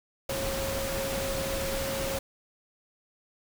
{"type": "tone in noise", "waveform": "sine", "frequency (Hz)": 543, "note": "C#5", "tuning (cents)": -36, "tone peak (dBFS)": -32, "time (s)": [0.29, 2.19], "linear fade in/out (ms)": 5, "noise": "pink", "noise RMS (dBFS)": -33, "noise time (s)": [0.29, 2.19], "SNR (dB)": -2, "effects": []}